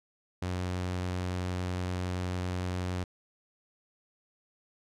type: tone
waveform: sawtooth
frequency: 90.7 Hz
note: F#2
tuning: 34 cents flat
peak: -27 dBFS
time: 0.42-3.04 s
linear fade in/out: 5 ms
effects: low-pass 8000 Hz 12 dB/octave